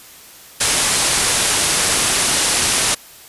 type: low-pass noise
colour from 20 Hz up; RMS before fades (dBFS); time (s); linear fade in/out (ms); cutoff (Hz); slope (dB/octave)
white; -17; 0.6-2.95; 10; 11000; 96
effects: white hiss -41 dBFS RMS until 3.28 s + resampled to 32000 Hz